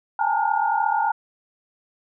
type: tone cluster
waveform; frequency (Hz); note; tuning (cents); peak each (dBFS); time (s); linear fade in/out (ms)
sine; 805 / 839 / 888 / 925 / 1426; G5 / G#5 / A5 / A#5 / F6; +46 / +17 / +16 / -14 / +36; -25 / -25 / -23 / -27 / -28; 0.19-1.12; 5
effects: none